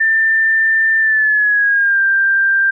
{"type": "tone with pitch glide", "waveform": "sine", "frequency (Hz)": [1787, 1582.9], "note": ["A6", "G6"], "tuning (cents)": [26, 16], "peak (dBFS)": -10, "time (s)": [0, 2.71], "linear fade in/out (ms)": 10, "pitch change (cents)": -210, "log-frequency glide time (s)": [0.98, 2.01], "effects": []}